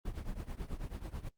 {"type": "noise with tremolo", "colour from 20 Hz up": "brown", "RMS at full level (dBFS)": -37, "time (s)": [0.05, 1.29], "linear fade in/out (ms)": 5, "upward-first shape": "triangle", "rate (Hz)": 9.2, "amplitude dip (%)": 90, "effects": ["noise-tail reverb RT60 0.1 s tail -22 dB re dry", "Opus 24 kbps"]}